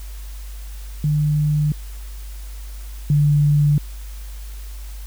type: tone pair in turn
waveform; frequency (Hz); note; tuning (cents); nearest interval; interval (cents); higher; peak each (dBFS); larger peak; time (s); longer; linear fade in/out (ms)
sine; 150 / 146.74; D3 / D3; +37 / -1; unison; 38; first; -15 / -12; second; 1.04-1.72 / 3.1-3.78; neither; 2
effects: added 50 Hz sine -30 dBFS peak until 5.06 s + white hiss -45 dBFS RMS until 5.06 s